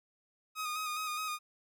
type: tone with vibrato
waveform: sawtooth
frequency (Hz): 1244.5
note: D#6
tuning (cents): 0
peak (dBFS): -31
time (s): 0.55-1.39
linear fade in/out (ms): 50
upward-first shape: square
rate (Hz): 4.8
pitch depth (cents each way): 28
effects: none